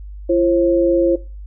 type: tone pair together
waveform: sine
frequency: 340.3 / 535.8 Hz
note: F4 / C5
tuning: -45 / +41 cents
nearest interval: minor sixth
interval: 786 cents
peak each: -14 / -15 dBFS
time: 0.29-1.16 s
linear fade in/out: 10 ms
effects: noise-tail reverb RT60 0.3 s tail -18 dB re dry + added 50 Hz sine -30 dBFS peak until 1.46 s